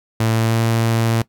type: tone with pitch glide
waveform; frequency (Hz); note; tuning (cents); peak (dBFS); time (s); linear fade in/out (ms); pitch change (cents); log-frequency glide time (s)
sawtooth; 112.3 to 114.2; A2 to A#2; +36 to -35; -11; 0.2-1.22; 5; +29; 0.32-0.6
effects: noise-tail reverb RT60 0.1 s tail -19 dB re dry